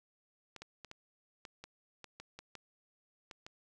clicks, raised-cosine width 0.2 ms, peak -30 dBFS, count 12, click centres 0.563 / 0.62 / 0.847 / 0.914 / 1.452 / 1.64 / 2.043 / 2.2 / 2.39 / 2.553 / 3.312 / 3.465 s, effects none

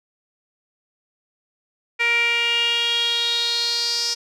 sawtooth tone with band-pass filter sweep, 470.1 Hz, A#4, 15 cents sharp, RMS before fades -21 dBFS, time 1.99-4.15 s, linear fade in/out 20 ms, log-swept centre 2200 to 5200 Hz, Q 6.6, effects none

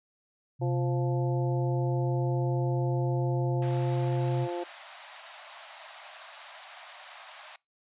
sine tone, 130.1 Hz, C3, 9 cents flat, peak -26 dBFS, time 0.59-4.48 s, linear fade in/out 50 ms
harmonic tone, 174.61 Hz, F3, in tune, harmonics 2 / 3 / 4 / 5, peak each -33 / -37 / -39 / -41 dBFS, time 0.61-4.64 s, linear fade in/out 10 ms
pink high-pass noise, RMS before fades -46 dBFS, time 3.62-7.56 s, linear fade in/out 2 ms, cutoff 590 Hz, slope 96 dB/octave
effects noise-tail reverb RT60 0.2 s tail -23 dB re dry + resampled to 8000 Hz

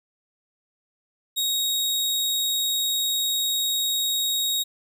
sawtooth tone, 3770 Hz, A#7, 19 cents sharp, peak -19 dBFS, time 1.36-4.64 s, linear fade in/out 20 ms, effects none

